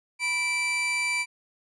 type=tone pair together; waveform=40% pulse; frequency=981 / 2333 Hz; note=B5 / D7; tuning=-12 / -12 cents; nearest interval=octave + minor third; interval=1500 cents; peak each=-35 / -24 dBFS; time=0.19-1.26 s; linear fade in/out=50 ms; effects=resampled to 22050 Hz